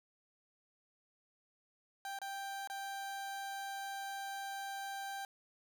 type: tone with dropouts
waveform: 30% pulse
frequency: 787 Hz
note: G5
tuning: 7 cents sharp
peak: -38 dBFS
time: 2.05-5.25 s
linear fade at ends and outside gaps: 1 ms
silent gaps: 2.188-2.216 / 2.674-2.699 s
effects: none